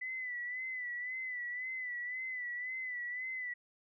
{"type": "tone with vibrato", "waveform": "sine", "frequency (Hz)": 1994, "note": "B6", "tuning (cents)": 16, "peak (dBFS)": -37, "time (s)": [0.01, 3.54], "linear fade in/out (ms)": 10, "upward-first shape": "sine", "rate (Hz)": 1.9, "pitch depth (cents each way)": 54, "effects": []}